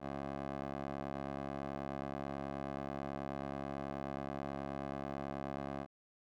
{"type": "tone with band-pass filter", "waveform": "15% pulse", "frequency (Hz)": 69.3, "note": "C#2", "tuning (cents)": 0, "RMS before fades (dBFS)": -42, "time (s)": [0, 5.87], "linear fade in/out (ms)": 50, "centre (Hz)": 630, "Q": 0.96, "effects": []}